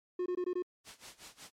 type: tone bursts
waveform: triangle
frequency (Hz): 360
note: F#4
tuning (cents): -47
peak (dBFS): -29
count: 5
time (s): 0.19-0.624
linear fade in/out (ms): 5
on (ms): 70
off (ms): 21
type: noise with tremolo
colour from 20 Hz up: white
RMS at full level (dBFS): -46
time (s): 0.84-1.51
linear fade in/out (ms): 50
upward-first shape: sine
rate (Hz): 5.4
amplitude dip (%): 90
effects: low-pass 8000 Hz 12 dB/octave + MP3 96 kbps